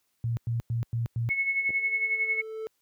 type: tone bursts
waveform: sine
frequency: 116.54 Hz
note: A#2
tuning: in tune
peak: -25 dBFS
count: 5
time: 0.24-1.29 s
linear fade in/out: 0 ms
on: 130 ms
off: 100 ms
type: tone with tremolo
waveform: sine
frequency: 2195 Hz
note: C#7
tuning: 18 cents flat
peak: -22 dBFS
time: 1.29-2.42 s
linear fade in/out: 20 ms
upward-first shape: sine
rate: 11 Hz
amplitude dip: 60%
type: tone with exponential growth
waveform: triangle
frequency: 440 Hz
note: A4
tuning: in tune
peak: -29 dBFS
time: 1.29-2.67 s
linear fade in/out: 0 ms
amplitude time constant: 300 ms
type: clicks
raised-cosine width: 2 ms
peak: -30 / -29 dBFS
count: 2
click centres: 1.693 / 1.705 s
effects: white hiss -74 dBFS RMS until 2.81 s + high-pass 60 Hz 12 dB/octave